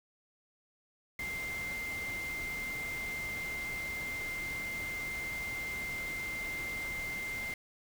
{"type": "tone in noise", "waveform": "sine", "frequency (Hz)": 2093, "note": "C7", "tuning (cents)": 0, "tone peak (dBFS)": -36, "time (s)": [1.19, 7.54], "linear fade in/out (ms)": 2, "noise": "pink", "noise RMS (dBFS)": -45, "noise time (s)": [1.19, 7.54], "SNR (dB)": 6, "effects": []}